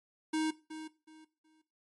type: tone with echo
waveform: square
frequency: 313.9 Hz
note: D#4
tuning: 15 cents sharp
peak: -30 dBFS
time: 0.33-0.51 s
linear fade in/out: 10 ms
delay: 370 ms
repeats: 3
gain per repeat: -12 dB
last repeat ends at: 1.62 s
effects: noise-tail reverb RT60 0.3 s tail -17 dB re dry + MP3 48 kbps